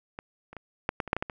clicks, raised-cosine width 0.5 ms, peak -22 / -30 / -25 / -10 / -13 / -23 / -8 / -14 / -14 / -21 dBFS, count 10, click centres 0.189 / 0.53 / 0.567 / 0.891 / 1.002 / 1.077 / 1.131 / 1.166 / 1.225 / 1.298 s, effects none

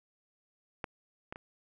clicks, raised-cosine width 0.5 ms, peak -20 / -25 / -29 dBFS, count 3, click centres 0.842 / 1.325 / 1.359 s, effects none

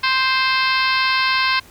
harmonic tone, 523.3 Hz, C5, in tune, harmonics 2 / 3 / 4 / 5 / 6 / 7 / 8 / 9 / 10, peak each -20 / -22 / -23 / -23 / -28 / -29 / -25 / -29 / -31 dBFS, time 0.03-1.6 s, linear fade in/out 10 ms, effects pink hiss -46 dBFS RMS until 1.7 s

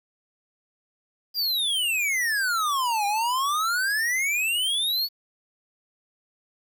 square exponential two-way sweep, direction down then up, 4910 to 799 to 4510 Hz, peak -23 dBFS, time 1.34-5.09 s, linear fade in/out 50 ms, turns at 3.06 s, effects 9-bit

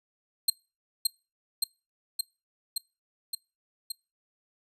20% pulse tone with echo, 4186 Hz, C8, in tune, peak -13 dBFS, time 0.48-0.5 s, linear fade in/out 5 ms, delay 570 ms, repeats 6, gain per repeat -2 dB, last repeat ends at 3.92 s, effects noise-tail reverb RT60 0.3 s tail -24 dB re dry + resampled to 32000 Hz

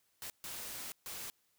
white noise bursts at uneven times, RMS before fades -44 dBFS, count 3, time 0.22-0.3 / 0.44-0.92 / 1.06-1.3 s, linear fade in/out 0 ms, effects white hiss -75 dBFS RMS until 1.58 s

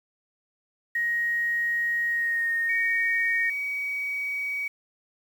sine tone with pitch glide, 1880 to 1849.8 Hz, A#6 to A#6, +14 to -14 cents, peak -23 dBFS, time 0.95-3.5 s, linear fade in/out 5 ms, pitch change -28 cents, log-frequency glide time 2.09-2.51 s
sine tone, 2264 Hz, C#7, 36 cents sharp, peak -27 dBFS, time 2.69-4.68 s, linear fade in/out 5 ms
effects 8-bit

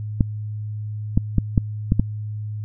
clicks, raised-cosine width 5 ms, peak -3 dBFS, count 6, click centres 0.208 / 1.175 / 1.383 / 1.578 / 1.921 / 1.996 s, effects added 106 Hz sine -26 dBFS peak until 2.64 s

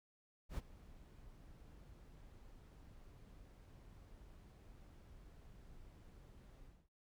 brown noise with ADSR envelope, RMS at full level -40 dBFS, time 0.49-6.89 s, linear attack 86 ms, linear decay 30 ms, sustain -19 dB, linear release 260 ms, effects none

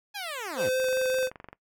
10% pulse linear sweep, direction down, 847 to 67.3 Hz, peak -25 dBFS, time 0.14-0.7 s, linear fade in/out 20 ms
square tone with vibrato, 516 Hz, C5, 24 cents flat, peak -25 dBFS, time 0.56-1.3 s, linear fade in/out 50 ms, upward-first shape sine, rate 5.3 Hz, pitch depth 10 cents each way
click train, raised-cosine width 0.5 ms, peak -27 dBFS, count 18, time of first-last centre 0.8-1.53 s, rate 23.3 Hz
effects noise-tail reverb RT60 0.1 s tail -21 dB re dry

